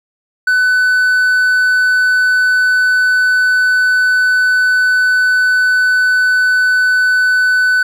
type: tone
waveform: triangle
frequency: 1500 Hz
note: F#6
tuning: 23 cents sharp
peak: -7 dBFS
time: 0.47-7.83 s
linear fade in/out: 5 ms
effects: none